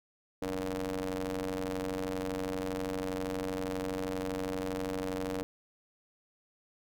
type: ring-modulated tone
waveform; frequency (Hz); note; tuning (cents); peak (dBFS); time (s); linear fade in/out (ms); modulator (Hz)
sawtooth; 92.5; F#2; 0; -26; 0.42-5.43; 0; 381
effects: none